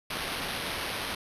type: noise with sample-and-hold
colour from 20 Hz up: white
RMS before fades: -34 dBFS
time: 0.1-1.15 s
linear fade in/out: 5 ms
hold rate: 7350 Hz
effects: resampled to 32000 Hz